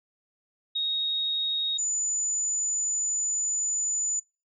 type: tone pair in turn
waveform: sine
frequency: 3752 / 6993 Hz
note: A#7 / A8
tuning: +11 / -12 cents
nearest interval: major seventh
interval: 1077 cents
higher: second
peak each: -25 dBFS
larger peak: neither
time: 0.75-1.78 / 1.78-4.2 s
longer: second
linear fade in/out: 10 ms
effects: noise-tail reverb RT60 0.3 s tail -25 dB re dry